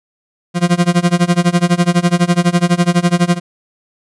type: tone with tremolo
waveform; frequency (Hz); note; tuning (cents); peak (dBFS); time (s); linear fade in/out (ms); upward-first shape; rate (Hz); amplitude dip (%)
40% pulse; 174.61; F3; 0; -6; 0.54-3.4; 50; sine; 12; 95
effects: resampled to 24000 Hz